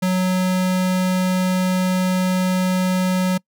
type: tone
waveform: square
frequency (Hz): 184.5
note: F#3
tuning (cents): -5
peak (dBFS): -17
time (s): 0.02-3.38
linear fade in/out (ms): 10
effects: noise-tail reverb RT60 0.1 s tail -25 dB re dry